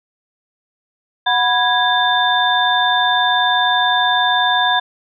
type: tone cluster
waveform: sine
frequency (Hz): 735 / 985 / 1654 / 3574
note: F#5 / B5 / G#6 / A7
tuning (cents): -12 / -5 / -8 / +26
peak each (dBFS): -18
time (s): 1.26-4.8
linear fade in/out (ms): 10
effects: none